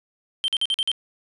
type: tone bursts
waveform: triangle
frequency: 3136 Hz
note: G7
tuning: in tune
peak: -18 dBFS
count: 6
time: 0.44-0.916 s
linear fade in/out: 0 ms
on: 41 ms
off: 46 ms
effects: resampled to 24000 Hz